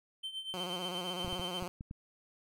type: tone with tremolo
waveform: triangle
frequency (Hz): 3100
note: G7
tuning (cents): -20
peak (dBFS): -34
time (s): 0.23-1.6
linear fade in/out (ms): 10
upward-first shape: triangle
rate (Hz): 8.4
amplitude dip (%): 80
type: tone with vibrato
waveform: 10% pulse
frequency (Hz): 179.5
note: F3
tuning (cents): +48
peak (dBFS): -30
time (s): 0.54-1.68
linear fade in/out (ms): 0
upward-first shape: square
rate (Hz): 16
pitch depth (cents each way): 50
type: clicks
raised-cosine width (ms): 5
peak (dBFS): -30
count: 7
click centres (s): 1.247 / 1.279 / 1.328 / 1.396 / 1.625 / 1.809 / 1.911
effects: none